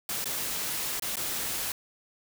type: noise with dropouts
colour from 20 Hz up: white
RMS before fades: -32 dBFS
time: 0.09-1.72 s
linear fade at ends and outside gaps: 2 ms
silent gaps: 0.243-0.256 / 0.997-1.022 / 1.157-1.168 s
effects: none